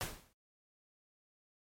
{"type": "noise with exponential decay", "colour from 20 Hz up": "pink", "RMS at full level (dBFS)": -35, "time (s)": [0.01, 0.33], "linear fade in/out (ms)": 0, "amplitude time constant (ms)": 69, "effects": ["MP3 64 kbps"]}